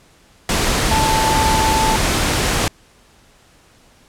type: tone in noise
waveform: sine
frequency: 880 Hz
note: A5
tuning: in tune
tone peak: -16 dBFS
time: 0.91-1.96 s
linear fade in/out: 2 ms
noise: pink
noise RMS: -17 dBFS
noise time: 0.49-2.68 s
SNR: -2 dB
effects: pink hiss -51 dBFS RMS until 4.08 s + low-pass 10000 Hz 12 dB/octave